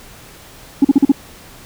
sine tone bursts, 277.2 Hz, C#4, in tune, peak -3 dBFS, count 5, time 0.82-1.119 s, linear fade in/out 5 ms, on 27 ms, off 41 ms, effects tanh soft clip ceiling -3 dBFS + pink hiss -40 dBFS RMS until 1.65 s

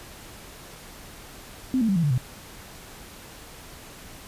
sine tone with pitch steps, 259.1 / 224.3 / 194.11 / 168.01 / 145.41 / 125.86 Hz, C4 / A3 / G3 / E3 / D3 / B2, -17 / +34 / -17 / +33 / -17 / +33 cents, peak -19 dBFS, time 1.74-2.178 s, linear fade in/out 0 ms, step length 73 ms, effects pink hiss -44 dBFS RMS until 4.27 s + resampled to 32000 Hz

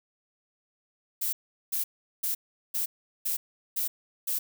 violet noise bursts, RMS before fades -29 dBFS, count 7, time 1.21-4.39 s, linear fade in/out 10 ms, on 120 ms, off 390 ms, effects none

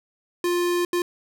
square tone bursts at uneven times, 351.1 Hz, F4, 9 cents sharp, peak -21 dBFS, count 2, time 0.44-0.85 / 0.93-1.02 s, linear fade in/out 2 ms, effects none

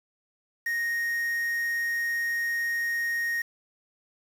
triangle tone with quantisation, 1864.7 Hz, A#6, in tune, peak -24 dBFS, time 0.66-3.42 s, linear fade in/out 5 ms, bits 7, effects none

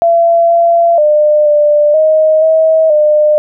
sine tone with pitch steps, 676 / 680 / 601 / 593 / 626 / 639 / 603 Hz, E5 / F5 / D5 / D5 / D#5 / D#5 / D5, +43 / -46 / +40 / +17 / +10 / +46 / +46 cents, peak -5 dBFS, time 0.02-3.38 s, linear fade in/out 0 ms, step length 480 ms, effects none

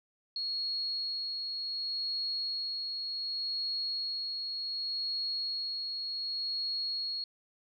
sine tone with tremolo, 4314 Hz, C#8, 48 cents flat, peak -31 dBFS, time 0.36-7.24 s, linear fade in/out 2 ms, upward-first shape sine, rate 0.67 Hz, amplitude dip 30%, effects none

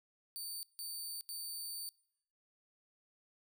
15% pulse tone bursts at uneven times, 4581 Hz, D8, 44 cents flat, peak -35 dBFS, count 3, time 0.36-0.63 / 0.79-1.21 / 1.29-1.89 s, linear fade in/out 0 ms, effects noise-tail reverb RT60 0.7 s tail -23 dB re dry

